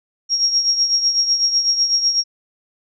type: tone with tremolo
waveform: sine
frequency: 5588 Hz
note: F8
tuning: in tune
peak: -11 dBFS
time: 0.29-2.24 s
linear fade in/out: 50 ms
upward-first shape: triangle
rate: 8 Hz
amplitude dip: 70%
effects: none